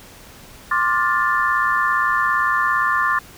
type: chord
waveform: sine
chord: D minor seventh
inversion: third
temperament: just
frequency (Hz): 1057.2 / 1174.7 / 1409.6 / 1762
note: C6 / D6 / F6 / A6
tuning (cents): +18 / 0 / +16 / +2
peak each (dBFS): -21 / -21 / -24 / -20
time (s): 0.71-3.19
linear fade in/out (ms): 5
effects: pink hiss -43 dBFS RMS until 3.37 s